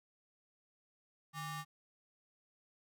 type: ring-modulated tone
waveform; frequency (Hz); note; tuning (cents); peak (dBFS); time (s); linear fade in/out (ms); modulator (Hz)
30% pulse; 659.3; E5; 0; -35; 1.33-1.65; 50; 507
effects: none